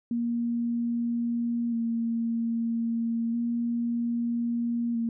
sine tone with vibrato, 233.1 Hz, A#3, in tune, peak -25 dBFS, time 0.11-5.09 s, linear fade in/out 2 ms, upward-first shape square, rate 0.31 Hz, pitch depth 19 cents each way, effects none

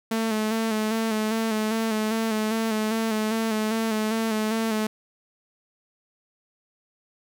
sawtooth tone with vibrato, 220 Hz, A3, in tune, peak -19 dBFS, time 0.11-4.87 s, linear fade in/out 5 ms, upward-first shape square, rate 2.5 Hz, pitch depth 34 cents each way, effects none

